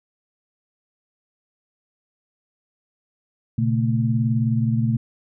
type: tone cluster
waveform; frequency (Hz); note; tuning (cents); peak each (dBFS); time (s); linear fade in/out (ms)
sine; 119.2 / 138.2 / 223.7; A#2 / C#3 / A3; +39 / -5 / +29; -20 / -25 / -22; 3.58-4.97; 5
effects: none